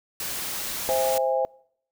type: noise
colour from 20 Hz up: white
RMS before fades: -31 dBFS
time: 0.2-1.18 s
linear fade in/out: 2 ms
type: chord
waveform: sine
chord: C augmented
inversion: none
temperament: just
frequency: 523.3 / 654.1 / 817.6 Hz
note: C5 / E5 / G#5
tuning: 0 / -14 / -27 cents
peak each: -23 / -27 / -27 dBFS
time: 0.89-1.45 s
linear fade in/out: 0 ms
effects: noise-tail reverb RT60 0.7 s tail -25 dB re dry

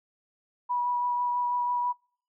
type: tone with vibrato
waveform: sine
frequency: 975 Hz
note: B5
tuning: 23 cents flat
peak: -25 dBFS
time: 0.69-1.93 s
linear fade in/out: 20 ms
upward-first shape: sine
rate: 6.1 Hz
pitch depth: 12 cents each way
effects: noise-tail reverb RT60 0.5 s tail -25 dB re dry

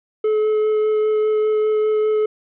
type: tone with vibrato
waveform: triangle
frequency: 429.5 Hz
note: A4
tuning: 42 cents flat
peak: -13 dBFS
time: 0.24-2.26 s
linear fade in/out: 5 ms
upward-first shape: sine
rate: 5 Hz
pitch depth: 8 cents each way
effects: resampled to 8000 Hz + 9-bit

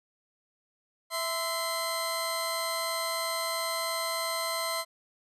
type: tone cluster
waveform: 25% pulse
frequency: 659 / 1030 / 4149 Hz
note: E5 / C6 / C8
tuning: -1 / -28 / -15 cents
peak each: -30 dBFS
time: 1.1-4.85 s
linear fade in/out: 50 ms
effects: resampled to 32000 Hz

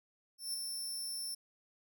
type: tone with ADSR envelope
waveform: 20% pulse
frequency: 5370 Hz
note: E8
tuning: 31 cents sharp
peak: -29 dBFS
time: 0.38-1.35 s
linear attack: 160 ms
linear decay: 3 ms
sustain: -4 dB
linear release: 10 ms
effects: none

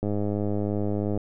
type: click train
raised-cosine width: 2 ms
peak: -15 dBFS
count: 119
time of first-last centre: 0.03-1.176 s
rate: 103 Hz
effects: none

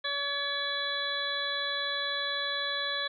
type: harmonic tone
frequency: 568 Hz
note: C#5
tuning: 42 cents sharp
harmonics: 1 / 2 / 3 / 4 / 6 / 7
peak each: -39 / -39 / -34 / -45 / -35 / -35 dBFS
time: 0.04-3.08 s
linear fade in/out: 10 ms
effects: none

